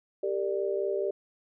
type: tone cluster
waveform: sine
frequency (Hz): 393.7 / 458.1 / 591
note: G4 / A#4 / D5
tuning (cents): +8 / -30 / +11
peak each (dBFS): -29 / -34 / -32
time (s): 0.23-1.11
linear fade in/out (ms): 5
effects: none